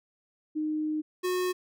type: tone pair in turn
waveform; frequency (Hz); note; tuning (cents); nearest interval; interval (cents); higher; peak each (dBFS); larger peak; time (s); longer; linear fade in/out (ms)
sine / square; 307.6 / 364.2; D#4 / F#4; -20 / -27; minor third; 293; second; -27; neither; 0.55-1.02 / 1.23-1.53; first; 20
effects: none